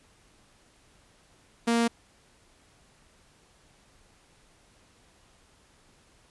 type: tone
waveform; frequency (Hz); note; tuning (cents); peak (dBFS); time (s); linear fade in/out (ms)
sawtooth; 233.1; A#3; 0; -18; 1.67-1.88; 10
effects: pink hiss -61 dBFS RMS until 6.3 s + resampled to 24000 Hz